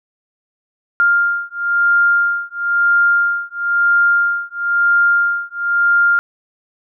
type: beating tone pair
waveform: sine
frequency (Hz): 1400 / 1401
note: F6 / F6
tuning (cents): +4 / +5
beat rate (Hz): 1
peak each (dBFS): -15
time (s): 1-6.19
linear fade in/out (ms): 0
effects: none